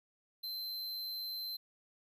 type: tone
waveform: square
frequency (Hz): 4096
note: C8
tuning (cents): -38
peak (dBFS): -39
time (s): 0.43-1.57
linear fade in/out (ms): 10
effects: 13-bit